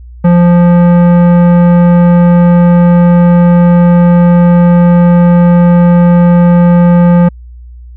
sine tone with tanh clipping, 174.4 Hz, F3, 2 cents flat, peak -4 dBFS, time 0.24-7.29 s, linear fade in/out 10 ms, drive 15 dB, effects added 60 Hz sine -27 dBFS peak until 7.96 s

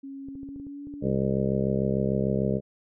sine tone with pitch glide, 273.7 to 287.6 Hz, C#4 to D4, -22 to -36 cents, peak -36 dBFS, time 0.03-1.12 s, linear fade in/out 10 ms, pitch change +86 cents, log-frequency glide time 0.35-0.89 s
clicks, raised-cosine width 3 ms, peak -32 dBFS, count 11, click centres 0.286 / 0.354 / 0.432 / 0.489 / 0.561 / 0.599 / 0.668 / 0.871 / 0.939 / 1.027 / 1.146 s
harmonic tone, 66.7 Hz, C2, 34 cents sharp, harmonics 1 / 2 / 3 / 4 / 5 / 6 / 7 / 8 / 9, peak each -37 / -29 / -27 / -37 / -37 / -31 / -32 / -35 / -34 dBFS, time 1.01-2.61 s, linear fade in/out 50 ms
effects none

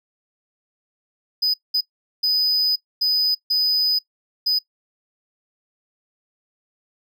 triangle tone bursts at uneven times, 4992 Hz, D#8, 5 cents sharp, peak -15 dBFS, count 6, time 1.42-1.54 / 1.74-1.81 / 2.23-2.76 / 3.01-3.35 / 3.5-3.99 / 4.46-4.59 s, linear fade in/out 10 ms, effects noise-tail reverb RT60 0.1 s tail -21 dB re dry

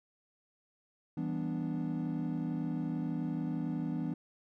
triangle chord, E minor seventh, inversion none, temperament equal, 164.81 / 196 / 246.9 / 293.7 Hz, E3 / G3 / B3 / D4, 0 / 0 / 0 / 0 cents, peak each -34 / -39 / -35 / -36 dBFS, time 1.17-4.14 s, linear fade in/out 5 ms, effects tanh soft clip ceiling -23 dBFS

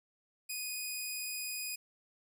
10% pulse tone, 2482 Hz, D#7, 5 cents flat, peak -28 dBFS, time 0.49-1.76 s, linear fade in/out 10 ms, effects none

